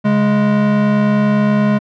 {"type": "tone pair together", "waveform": "square", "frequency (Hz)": [138.59, 208.4], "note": ["C#3", "G#3"], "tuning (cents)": [0, 6], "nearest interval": "perfect fifth", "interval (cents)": 706, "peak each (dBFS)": [-20, -12], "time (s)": [0.04, 1.79], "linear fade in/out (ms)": 20, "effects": ["low-pass 2000 Hz 12 dB/octave"]}